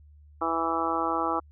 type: harmonic tone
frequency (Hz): 164.81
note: E3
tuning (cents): 0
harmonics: 2 / 3 / 4 / 5 / 6 / 7 / 8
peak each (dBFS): -32 / -35 / -35 / -31 / -34 / -30 / -32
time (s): 0.41-1.4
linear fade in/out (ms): 10
effects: added 74 Hz sine -50 dBFS peak until 1.51 s